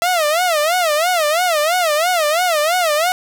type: tone with vibrato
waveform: sawtooth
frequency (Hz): 659.3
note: E5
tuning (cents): 0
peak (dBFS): -10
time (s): 0.02-3.12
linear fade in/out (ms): 0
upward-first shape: sine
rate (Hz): 3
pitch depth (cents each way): 190
effects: none